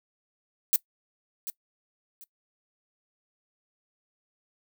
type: noise with echo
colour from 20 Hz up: violet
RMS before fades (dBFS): -21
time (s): 0.73-0.76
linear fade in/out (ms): 0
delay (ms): 740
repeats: 2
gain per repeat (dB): -13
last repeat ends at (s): 2.24
effects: noise-tail reverb RT60 0.1 s tail -21 dB re dry